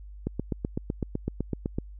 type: click train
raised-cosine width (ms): 3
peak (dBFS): -15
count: 13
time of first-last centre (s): 0.27-1.785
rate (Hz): 7.92
effects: added 50 Hz sine -41 dBFS peak until 1.99 s